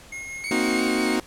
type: tone with tremolo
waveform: square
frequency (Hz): 2155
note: C#7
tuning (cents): -49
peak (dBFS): -32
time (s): 0.12-0.8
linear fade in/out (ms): 5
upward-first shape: triangle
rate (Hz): 5.4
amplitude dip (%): 30
type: tone with vibrato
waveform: 35% pulse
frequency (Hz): 2210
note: C#7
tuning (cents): -6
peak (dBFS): -27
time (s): 0.44-1.16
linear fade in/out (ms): 0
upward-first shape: triangle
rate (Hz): 5.7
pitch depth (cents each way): 49
type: chord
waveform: 40% pulse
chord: C half-diminished seventh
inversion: third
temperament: equal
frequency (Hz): 233.1 / 261.6 / 311.1 / 370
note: Bb3 / C4 / Eb4 / Gb4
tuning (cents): 0 / 0 / 0 / 0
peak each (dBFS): -26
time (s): 0.51-1.2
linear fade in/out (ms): 2
effects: pink hiss -47 dBFS RMS until 1.26 s + low-pass 11000 Hz 12 dB/octave